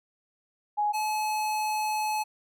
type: tone pair in turn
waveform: sine / square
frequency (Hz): 834 / 856.5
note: G#5 / A5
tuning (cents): +7 / -47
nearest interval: unison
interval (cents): 46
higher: second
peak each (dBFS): -23 / -27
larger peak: first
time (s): 0.77-0.93 / 0.93-2.24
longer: second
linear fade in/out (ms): 20
effects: none